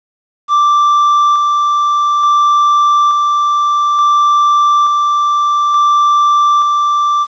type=tone with tremolo; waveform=triangle; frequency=1175 Hz; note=D6; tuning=1 cent sharp; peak=-5 dBFS; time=0.48-7.27 s; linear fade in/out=50 ms; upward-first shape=square; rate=0.57 Hz; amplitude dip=25%; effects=resampled to 16000 Hz + 7-bit